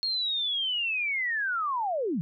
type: linear sweep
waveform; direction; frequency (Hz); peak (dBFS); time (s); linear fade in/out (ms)
sine; down; 4300 to 143.5; -26; 0.03-2.21; 0
effects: none